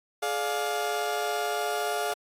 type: chord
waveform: 30% pulse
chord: D diminished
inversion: second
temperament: just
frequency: 422.9 / 587.3 / 704.8 Hz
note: Ab4 / D5 / F5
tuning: +31 / 0 / +16 cents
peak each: -29 / -32 / -27 dBFS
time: 0.22-2.14 s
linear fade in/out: 10 ms
effects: AAC 48 kbps